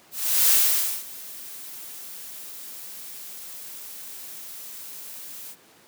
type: noise with ADSR envelope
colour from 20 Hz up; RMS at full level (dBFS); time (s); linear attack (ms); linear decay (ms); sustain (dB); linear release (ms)
blue; -17; 0.11-5.56; 390; 530; -22; 55
effects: pink hiss -54 dBFS RMS until 5.87 s + high-pass 200 Hz 12 dB/octave